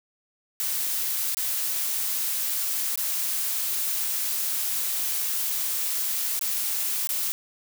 blue noise with dropouts, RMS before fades -27 dBFS, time 0.6-7.32 s, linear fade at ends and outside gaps 0 ms, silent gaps 1.346-1.37 / 2.957-2.975 / 6.392-6.412 / 7.072-7.091 s, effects none

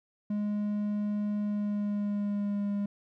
triangle tone with pitch glide, 207.7 to 202.8 Hz, G#3 to G#3, 0 to -41 cents, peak -26 dBFS, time 0.3-2.86 s, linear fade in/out 5 ms, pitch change -41 cents, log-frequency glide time 1.4-2.71 s, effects none

